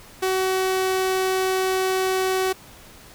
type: tone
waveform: sawtooth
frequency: 376.6 Hz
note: F#4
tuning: 31 cents sharp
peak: -16 dBFS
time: 0.22-2.53 s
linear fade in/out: 10 ms
effects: pink hiss -46 dBFS RMS until 3.14 s